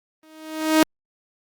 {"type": "tone with exponential growth", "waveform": "sawtooth", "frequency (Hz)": 314, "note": "D#4", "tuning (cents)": 16, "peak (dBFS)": -7, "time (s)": [0.23, 0.83], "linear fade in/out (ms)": 2, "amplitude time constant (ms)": 130, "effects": ["Opus 32 kbps"]}